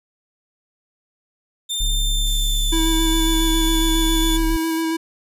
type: tone with pitch glide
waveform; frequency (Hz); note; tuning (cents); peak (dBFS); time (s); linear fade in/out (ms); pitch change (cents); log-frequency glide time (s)
sawtooth; 3594 to 3470; A7 to A7; +36 to -25; -19; 1.69-4.38; 20; -61; 1.88-3.5
type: tone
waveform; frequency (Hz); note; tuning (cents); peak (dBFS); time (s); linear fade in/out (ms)
triangle; 35.61; C#1; +47; -16; 1.8-4.57; 10
type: noise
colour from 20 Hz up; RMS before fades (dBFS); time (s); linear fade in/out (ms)
violet; -33; 2.25-4.83; 20
type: tone with vibrato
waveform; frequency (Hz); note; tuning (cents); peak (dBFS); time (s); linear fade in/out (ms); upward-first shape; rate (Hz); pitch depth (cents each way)
square; 325.1; E4; -24; -20; 2.72-4.97; 10; square; 7.3; 13
effects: resampled to 32000 Hz